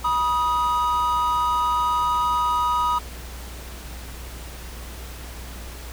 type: tone pair together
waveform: triangle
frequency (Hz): 970 / 1249.6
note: B5 / D#6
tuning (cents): -31 / +7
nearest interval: major third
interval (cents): 438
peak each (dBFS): -20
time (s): 0.04-2.99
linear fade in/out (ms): 10
effects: added 60 Hz sine -35 dBFS peak until 5.92 s + pink hiss -40 dBFS RMS until 5.92 s